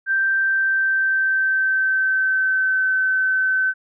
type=tone with pitch glide; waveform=sine; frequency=1568 to 1528.7 Hz; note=G6 to G6; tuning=0 to -44 cents; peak=-16 dBFS; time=0.06-3.74 s; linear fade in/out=50 ms; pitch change=-44 cents; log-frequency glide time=0.37-2.9 s; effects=none